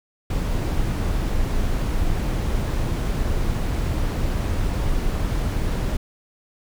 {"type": "noise", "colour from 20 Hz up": "brown", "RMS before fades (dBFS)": -22, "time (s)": [0.3, 5.97], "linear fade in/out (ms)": 5, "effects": []}